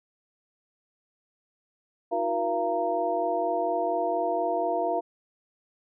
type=tone cluster; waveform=sine; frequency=320.1 / 364.3 / 475.7 / 683 / 927 Hz; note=D#4 / F#4 / A#4 / F5 / A#5; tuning=+49 / -27 / +35 / -39 / -10 cents; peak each=-35 / -33 / -32 / -26 / -33 dBFS; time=2.11-5.01 s; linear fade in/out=20 ms; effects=none